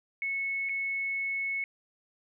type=tone with dropouts; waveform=sine; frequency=2200 Hz; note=C#7; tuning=14 cents flat; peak=-29 dBFS; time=0.22-1.64 s; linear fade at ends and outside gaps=1 ms; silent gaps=0.689-0.693 s; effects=none

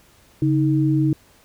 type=tone pair together; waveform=sine; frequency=139.9 / 313.8 Hz; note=C#3 / D#4; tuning=+16 / +15 cents; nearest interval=octave + major second; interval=1399 cents; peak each=-18 / -18 dBFS; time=0.42-1.13 s; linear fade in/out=2 ms; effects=pink hiss -54 dBFS RMS until 1.44 s

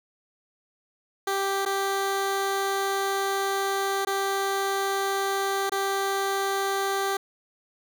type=tone with dropouts; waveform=15% pulse; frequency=392 Hz; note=G4; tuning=in tune; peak=-18 dBFS; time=1.27-7.17 s; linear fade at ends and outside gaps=5 ms; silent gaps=1.652-1.66 / 4.05-4.07 / 5.696-5.719 s; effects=none

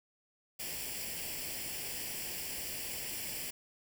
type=noise with comb filter; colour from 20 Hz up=white; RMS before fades=-40 dBFS; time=0.59-3.51 s; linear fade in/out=10 ms; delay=0.39 ms; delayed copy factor=+0.7; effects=none

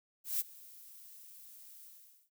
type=noise with ADSR envelope; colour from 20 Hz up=violet; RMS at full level=-32 dBFS; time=0.24-2.3 s; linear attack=160 ms; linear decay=24 ms; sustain=-22 dB; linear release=460 ms; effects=none

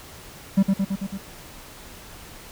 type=tone with echo; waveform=triangle; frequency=194.9 Hz; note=G3; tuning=10 cents flat; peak=-11 dBFS; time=0.57-0.63 s; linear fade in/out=10 ms; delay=110 ms; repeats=5; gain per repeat=-3 dB; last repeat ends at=1.18 s; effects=pink hiss -43 dBFS RMS until 2.51 s

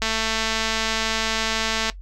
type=click train; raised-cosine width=0.2 ms; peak=-6 dBFS; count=418; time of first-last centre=0.02-1.898 s; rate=222 Hz; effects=noise-tail reverb RT60 0.1 s tail -17 dB re dry + added 46 Hz sine -35 dBFS peak until 2.01 s

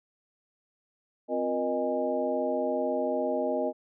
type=tone cluster; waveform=sine; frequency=261.4 / 355.3 / 473.6 / 616 / 821 Hz; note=C4 / F4 / A#4 / D#5 / G#5; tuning=-1 / +30 / +27 / -17 / -20 cents; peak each=-33 / -35 / -32 / -29 / -36 dBFS; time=1.28-3.73 s; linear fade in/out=50 ms; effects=none

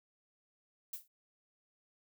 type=noise with exponential decay; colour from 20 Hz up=violet; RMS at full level=-37 dBFS; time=0.93-1.08 s; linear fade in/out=5 ms; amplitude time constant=31 ms; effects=none

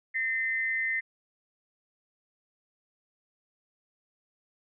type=tone pair together; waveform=sine; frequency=1825.5 / 2062 Hz; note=A#6 / C7; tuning=-37 / -26 cents; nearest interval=major second; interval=211 cents; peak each=-30 / -29 dBFS; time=0.14-1.01 s; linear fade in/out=20 ms; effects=none

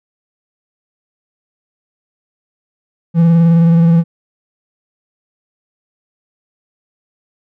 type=tone with vibrato; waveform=triangle; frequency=167.2 Hz; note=E3; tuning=25 cents sharp; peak=-4 dBFS; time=3.14-4.04 s; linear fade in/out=50 ms; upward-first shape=square; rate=19 Hz; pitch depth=22 cents each way; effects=none

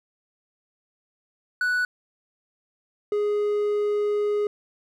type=tone pair in turn; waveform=triangle; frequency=1480 / 415.3 Hz; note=F#6 / G#4; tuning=0 / 0 cents; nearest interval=octave + minor seventh; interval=2200 cents; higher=first; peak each=-19 dBFS; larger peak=neither; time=1.61-1.85 / 3.12-4.47 s; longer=second; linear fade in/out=2 ms; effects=none

